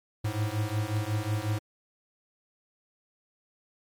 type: beating tone pair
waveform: square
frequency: 103.83 / 109.33 Hz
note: G#2 / A2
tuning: 0 / -11 cents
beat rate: 5.5 Hz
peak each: -31 dBFS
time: 0.24-1.59 s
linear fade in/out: 10 ms
effects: MP3 96 kbps